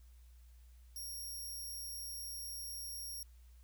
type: tone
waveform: 10% pulse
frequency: 5588 Hz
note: F8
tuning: in tune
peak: -37 dBFS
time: 0.96-3.23 s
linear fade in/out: 2 ms
effects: added 60 Hz sine -56 dBFS peak until 3.63 s + white hiss -73 dBFS RMS until 3.63 s